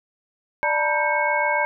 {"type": "tone cluster", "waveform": "sine", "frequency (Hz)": [592, 894, 961, 1575, 2199], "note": ["D5", "A5", "B5", "G6", "C#7"], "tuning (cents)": [14, 27, -48, 8, -14], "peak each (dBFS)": -25, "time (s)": [0.63, 1.65], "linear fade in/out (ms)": 0, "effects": []}